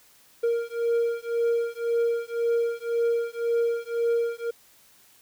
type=beating tone pair; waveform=triangle; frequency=466.2 / 468.1 Hz; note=A#4 / A#4; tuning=0 / +7 cents; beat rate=1.9 Hz; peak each=-24 dBFS; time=0.43-4.51 s; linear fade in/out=10 ms; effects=white hiss -57 dBFS RMS until 5.21 s